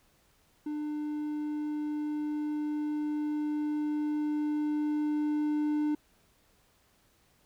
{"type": "tone with level ramp", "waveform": "triangle", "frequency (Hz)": 299.6, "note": "D4", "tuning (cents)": 35, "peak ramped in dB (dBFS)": [-30, -24], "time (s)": [0.66, 5.95], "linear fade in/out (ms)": 5, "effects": ["pink hiss -67 dBFS RMS until 7.45 s"]}